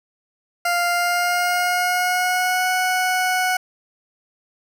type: tone with pitch glide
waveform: 20% pulse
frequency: 698.5 to 737.9 Hz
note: F5 to F#5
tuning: 0 to -5 cents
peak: -13 dBFS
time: 0.65-3.57 s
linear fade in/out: 5 ms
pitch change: +95 cents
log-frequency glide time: 0.89-2.69 s
effects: none